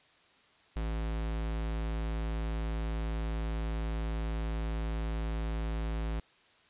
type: tone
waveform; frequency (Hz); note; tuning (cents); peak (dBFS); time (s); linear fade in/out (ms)
square; 55; A1; 0; -32; 0.76-6.2; 5
effects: white hiss -63 dBFS RMS until 6.69 s + resampled to 8000 Hz